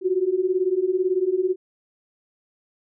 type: beating tone pair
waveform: sine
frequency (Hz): 358.7 / 376.7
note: F4 / F#4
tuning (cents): +46 / +31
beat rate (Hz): 18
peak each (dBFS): -23 / -21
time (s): 0.01-1.56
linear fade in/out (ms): 50
effects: none